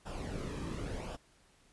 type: noise with flanger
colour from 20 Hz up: brown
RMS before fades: -40 dBFS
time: 0.05-1.17 s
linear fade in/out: 20 ms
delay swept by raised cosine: 0.47 to 1.43 ms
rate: 0.89 Hz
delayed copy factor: -0.6
effects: pink hiss -66 dBFS RMS until 1.72 s + resampled to 24000 Hz